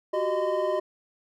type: tone cluster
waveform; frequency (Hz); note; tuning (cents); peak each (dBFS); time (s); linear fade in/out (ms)
triangle; 364.6 / 384.2 / 615 / 1019; F#4 / G4 / D#5 / C6; -25 / -35 / -20 / -46; -29 / -29 / -24 / -31; 0.13-0.8; 10
effects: none